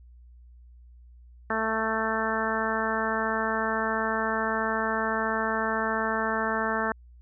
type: harmonic tone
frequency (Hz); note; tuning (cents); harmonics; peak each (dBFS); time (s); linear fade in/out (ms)
221.5; A3; +12; 1 / 2 / 3 / 4 / 5 / 6 / 7 / 8; -33 / -33 / -33 / -33 / -33 / -33 / -33 / -33; 1.5-6.92; 2
effects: added 60 Hz sine -48 dBFS peak until 7.21 s